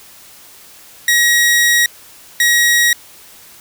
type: tone bursts at uneven times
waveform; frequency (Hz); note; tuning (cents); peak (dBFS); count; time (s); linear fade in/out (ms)
sawtooth; 1900; A#6; +33; -6; 2; 1.08-1.86 / 2.4-2.93; 2
effects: white hiss -41 dBFS RMS until 3.6 s